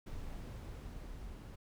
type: noise with level ramp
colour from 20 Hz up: brown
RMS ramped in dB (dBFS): -44 to -48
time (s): 0.06-1.56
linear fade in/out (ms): 10
effects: none